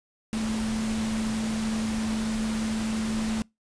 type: tone in noise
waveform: sine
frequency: 220 Hz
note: A3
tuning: in tune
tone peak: -26 dBFS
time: 0.33-3.42 s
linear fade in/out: 0 ms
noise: pink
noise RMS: -35 dBFS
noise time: 0.33-3.42 s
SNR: +6 dB
effects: noise-tail reverb RT60 0.2 s tail -25 dB re dry + resampled to 22050 Hz